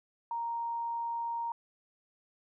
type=tone; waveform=sine; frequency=932.3 Hz; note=A#5; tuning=in tune; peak=-32 dBFS; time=0.31-1.52 s; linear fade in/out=2 ms; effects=none